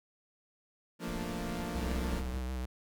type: chord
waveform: sawtooth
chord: Bb major seventh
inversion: second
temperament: equal with one note detuned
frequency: 174.61 / 220 / 233.1 / 292.6 Hz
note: F3 / A3 / Bb3 / D4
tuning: 0 / 0 / 0 / -6 cents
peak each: -36 / -40 / -37 / -40 dBFS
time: 0.99-2.23 s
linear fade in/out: 50 ms
type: noise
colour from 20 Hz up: brown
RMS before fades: -43 dBFS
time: 1.07-2.39 s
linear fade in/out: 5 ms
type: tone with vibrato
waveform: square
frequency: 63.7 Hz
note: C2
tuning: 46 cents flat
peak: -35 dBFS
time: 1.75-2.66 s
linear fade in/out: 10 ms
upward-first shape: square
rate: 6.8 Hz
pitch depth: 32 cents each way
effects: none